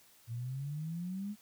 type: exponential sweep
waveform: sine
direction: up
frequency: 113.2 to 212.9 Hz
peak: -36 dBFS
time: 0.27-1.36 s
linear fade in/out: 50 ms
effects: white hiss -63 dBFS RMS until 1.41 s